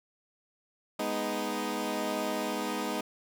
15% pulse chord, G# minor, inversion none, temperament equal, 207.7 / 246.9 / 311.1 Hz, G#3 / B3 / D#4, 0 / 0 / 0 cents, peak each -29 / -29 / -28 dBFS, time 0.99-3.01 s, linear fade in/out 5 ms, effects none

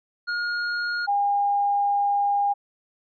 square / sine tone pair in turn, 1429 / 809.2 Hz, F6 / G#5, +39 / -45 cents, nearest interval minor seventh, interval 984 cents, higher first, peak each -25 / -19 dBFS, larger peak second, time 0.27-1.07 / 1.07-2.54 s, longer second, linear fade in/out 20 ms, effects resampled to 11025 Hz

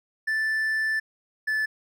triangle tone pair in turn, 1760 / 1741.8 Hz, A6 / A6, 0 / -18 cents, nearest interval unison, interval 18 cents, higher first, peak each -21 dBFS, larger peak neither, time 0.27-1 / 1.47-1.66 s, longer first, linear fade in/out 10 ms, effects none

